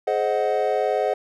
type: chord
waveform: triangle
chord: Ab dominant seventh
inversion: none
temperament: equal with one note detuned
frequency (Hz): 423.3 / 523.3 / 622.3 / 740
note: Ab4 / C5 / Eb5 / Gb5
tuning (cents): +33 / 0 / 0 / 0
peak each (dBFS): -23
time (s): 0.07-1.14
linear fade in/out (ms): 5
effects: none